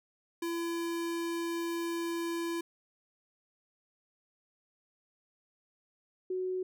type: tone pair in turn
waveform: square / sine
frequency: 337.4 / 370.1 Hz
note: E4 / F#4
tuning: +40 / 0 cents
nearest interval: major second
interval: 160 cents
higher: second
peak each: -33 / -31 dBFS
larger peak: second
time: 0.42-2.61 / 6.3-6.63 s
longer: first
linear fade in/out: 5 ms
effects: none